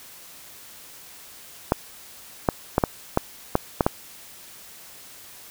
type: clicks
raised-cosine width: 1 ms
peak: -3 dBFS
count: 8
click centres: 1.721 / 2.488 / 2.781 / 2.838 / 3.174 / 3.554 / 3.808 / 3.865 s
effects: white hiss -45 dBFS RMS until 5.5 s